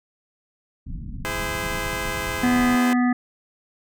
pink low-pass noise, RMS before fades -33 dBFS, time 0.86-2.76 s, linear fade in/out 10 ms, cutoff 250 Hz, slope 48 dB/octave
10% pulse chord, E augmented, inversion none, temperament just, 329.6 / 412 / 515 Hz, E4 / G#4 / B#4, 0 / -14 / -28 cents, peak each -24 / -23 / -21 dBFS, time 1.25-2.93 s, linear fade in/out 0 ms
harmonic tone, 246.9 Hz, B3, in tune, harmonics 1 / 3 / 5 / 7 / 8, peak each -17 / -28 / -31 / -32 / -33 dBFS, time 2.43-3.13 s, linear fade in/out 5 ms
effects none

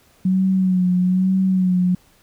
sine tone with vibrato, 185 Hz, F#3, in tune, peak -14 dBFS, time 0.25-1.95 s, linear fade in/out 5 ms, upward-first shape sine, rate 1.1 Hz, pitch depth 43 cents each way, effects pink hiss -55 dBFS RMS until 2.22 s

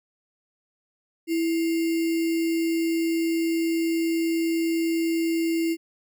sine tone with sample-and-hold, 329.9 Hz, E4, 1 cent sharp, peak -21 dBFS, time 1.27-5.77 s, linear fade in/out 50 ms, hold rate 2450 Hz, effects none

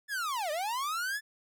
45% pulse linear two-way sweep, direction down then up, 1758 to 580 to 1758 Hz, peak -31 dBFS, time 0.08-1.21 s, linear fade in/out 50 ms, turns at 0.51 s, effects none

